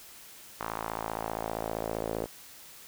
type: tone with band-pass filter sweep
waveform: sawtooth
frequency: 55.2 Hz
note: A1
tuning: 6 cents sharp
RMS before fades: -35 dBFS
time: 0.6-2.26 s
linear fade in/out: 5 ms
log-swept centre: 1100 to 500 Hz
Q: 2.1
effects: white hiss -50 dBFS RMS until 2.87 s